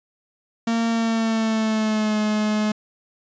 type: tone with pitch glide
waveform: 45% pulse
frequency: 229.5 to 212.9 Hz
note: A#3 to G#3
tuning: -27 to +43 cents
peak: -19 dBFS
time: 0.67-2.72 s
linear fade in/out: 5 ms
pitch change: -130 cents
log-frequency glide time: 0.89-2.18 s
effects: resampled to 16000 Hz